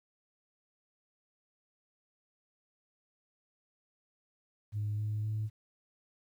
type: tone with pitch steps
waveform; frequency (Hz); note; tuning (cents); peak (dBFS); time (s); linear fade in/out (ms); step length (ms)
sine; 104.8 / 106.32 / 107.87; G#2 / G#2 / A2; +16 / +41 / -34; -30; 4.72-5.5; 50; 260
effects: tanh soft clip ceiling -28 dBFS + 11-bit